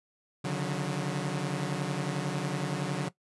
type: tone cluster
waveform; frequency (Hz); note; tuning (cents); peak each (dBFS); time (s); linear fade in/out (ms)
sawtooth; 139.6 / 150.5 / 182.4; C#3 / D3 / F#3; +13 / +43 / -24; -30; 0.44-3.09; 10
effects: noise-tail reverb RT60 0.1 s tail -17 dB re dry + resampled to 24000 Hz